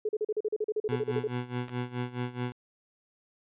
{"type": "tone bursts", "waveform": "sine", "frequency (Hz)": 427.4, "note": "G#4", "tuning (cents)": 50, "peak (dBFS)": -26, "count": 16, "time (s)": [0.05, 1.275], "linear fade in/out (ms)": 5, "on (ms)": 40, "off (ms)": 39}
{"type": "tone with tremolo", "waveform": "20% pulse", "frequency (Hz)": 123.47, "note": "B2", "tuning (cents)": 0, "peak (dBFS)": -24, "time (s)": [0.89, 2.52], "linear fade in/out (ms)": 0, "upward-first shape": "sine", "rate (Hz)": 4.7, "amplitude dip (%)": 85}
{"type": "clicks", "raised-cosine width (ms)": 0.3, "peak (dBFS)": -28, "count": 2, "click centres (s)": [1.683, 1.694]}
{"effects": ["resampled to 8000 Hz"]}